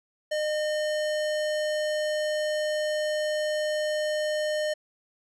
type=tone; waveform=square; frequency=609 Hz; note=D#5; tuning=37 cents flat; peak=-26 dBFS; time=0.31-4.74 s; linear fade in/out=10 ms; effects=low-pass 8000 Hz 12 dB/octave